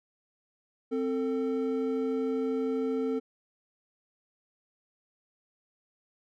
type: tone pair together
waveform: triangle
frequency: 261.6 / 446.9 Hz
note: C4 / A4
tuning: 0 / +27 cents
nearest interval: major sixth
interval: 927 cents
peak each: -28 dBFS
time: 0.91-3.2 s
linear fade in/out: 20 ms
effects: none